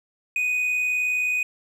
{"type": "tone with amplitude modulation", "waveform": "triangle", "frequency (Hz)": 2489, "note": "D#7", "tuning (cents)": 0, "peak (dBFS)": -18, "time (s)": [0.36, 1.43], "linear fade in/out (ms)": 2, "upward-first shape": "sine", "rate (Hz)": 59.6, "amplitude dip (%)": 30, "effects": []}